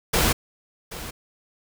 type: noise with echo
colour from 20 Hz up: pink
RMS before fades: -20 dBFS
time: 0.13-0.33 s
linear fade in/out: 10 ms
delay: 780 ms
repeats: 1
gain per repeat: -15 dB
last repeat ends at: 1.11 s
effects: none